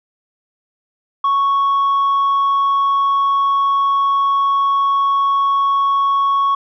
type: tone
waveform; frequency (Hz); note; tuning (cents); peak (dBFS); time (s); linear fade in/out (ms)
sine; 1108.7; C#6; 0; -10; 1.24-6.55; 5
effects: tanh soft clip ceiling -11 dBFS